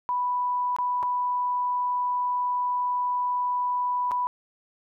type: tone with dropouts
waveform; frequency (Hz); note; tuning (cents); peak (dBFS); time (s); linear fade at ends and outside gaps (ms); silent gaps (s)
sine; 987.8; B5; 0; -23; 0.09-4.27; 0; 0.764-0.786 / 1.028-1.032 / 4.111-4.117
effects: none

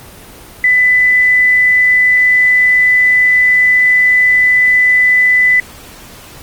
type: tone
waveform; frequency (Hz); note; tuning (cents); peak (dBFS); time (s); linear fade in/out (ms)
sine; 1998; B6; +20; -6; 0.64-5.6; 2
effects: pink hiss -35 dBFS RMS until 6.42 s + Opus 24 kbps

